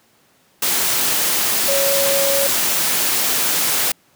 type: tone in noise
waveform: sine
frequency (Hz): 554.4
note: C#5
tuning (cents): 0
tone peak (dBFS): -18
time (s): 1.68-2.47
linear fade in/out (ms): 5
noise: white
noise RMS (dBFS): -18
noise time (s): 0.62-3.92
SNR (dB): -3
effects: pink hiss -56 dBFS RMS until 4.15 s + high-pass 150 Hz 12 dB/octave